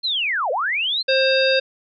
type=linear two-way sweep; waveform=sine; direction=down then up; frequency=4258 to 471.3 to 4258 Hz; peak=-19 dBFS; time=0.03-1.03 s; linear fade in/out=20 ms; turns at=0.51 s
type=harmonic tone; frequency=530 Hz; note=C5; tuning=22 cents sharp; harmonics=1 / 3 / 5 / 7 / 9; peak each=-17 / -23 / -23 / -23 / -25 dBFS; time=1.08-1.6 s; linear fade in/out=10 ms
effects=none